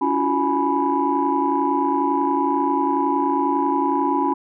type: tone cluster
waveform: sine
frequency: 283.1 / 334.8 / 365.2 / 841 / 986 Hz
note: C#4 / E4 / F#4 / G#5 / B5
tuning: +37 / +27 / -23 / +22 / -3 cents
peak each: -22 / -26 / -26 / -24 / -21 dBFS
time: 0.01-4.34 s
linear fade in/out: 10 ms
effects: tanh soft clip ceiling -7 dBFS